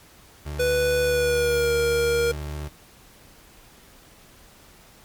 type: tone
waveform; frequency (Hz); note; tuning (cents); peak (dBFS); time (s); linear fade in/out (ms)
30% pulse; 74.3; D2; +21; -27; 0.45-2.69; 20
type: tone with pitch glide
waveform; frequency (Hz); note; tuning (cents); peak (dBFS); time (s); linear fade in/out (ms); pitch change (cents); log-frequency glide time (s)
square; 493.9 to 470.5; B4 to A#4; 0 to +16; -20; 0.59-2.32; 10; -84; 1.03-1.73
effects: pink hiss -51 dBFS RMS until 5.04 s + MP3 96 kbps